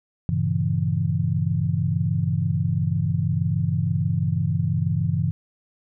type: chord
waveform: sine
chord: G diminished seventh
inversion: none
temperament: equal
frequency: 98 / 116.54 / 138.59 / 164.81 Hz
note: G2 / Bb2 / Db3 / Fb3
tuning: 0 / 0 / 0 / 0 cents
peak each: -25 / -28 / -25 / -24 dBFS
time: 0.29-5.31 s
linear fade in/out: 0 ms
effects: none